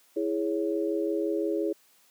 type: chord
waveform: sine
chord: C# minor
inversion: first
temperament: equal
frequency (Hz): 329.6 / 415.3 / 554.4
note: E4 / G#4 / C#5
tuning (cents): 0 / 0 / 0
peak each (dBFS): -28 / -29 / -33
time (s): 0.16-1.73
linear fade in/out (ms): 10
effects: white hiss -62 dBFS RMS until 2.1 s + high-pass 200 Hz 12 dB/octave